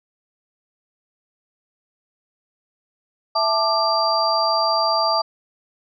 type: tone cluster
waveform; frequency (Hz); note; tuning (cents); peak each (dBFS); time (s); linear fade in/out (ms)
sine; 659 / 873 / 1184 / 4715; E5 / A5 / D6 / D8; -1 / -14 / +14 / +6; -22; 3.35-5.22; 10
effects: none